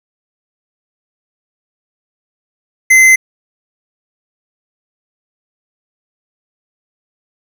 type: tone with tanh clipping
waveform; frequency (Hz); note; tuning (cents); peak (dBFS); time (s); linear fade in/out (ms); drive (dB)
sine; 2057; C7; -30; -5; 2.9-3.16; 10; 17
effects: none